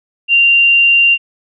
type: tone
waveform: sine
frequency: 2775 Hz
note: F7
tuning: 12 cents flat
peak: -6 dBFS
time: 0.28-1.18 s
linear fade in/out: 50 ms
effects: none